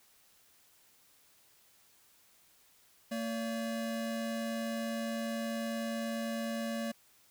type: tone pair together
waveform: square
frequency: 227.4 / 573 Hz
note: A#3 / D5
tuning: -43 / -43 cents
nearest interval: octave + major third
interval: 1600 cents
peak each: -36 / -40 dBFS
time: 3.11-6.92 s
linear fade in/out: 10 ms
effects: white hiss -65 dBFS RMS until 7.3 s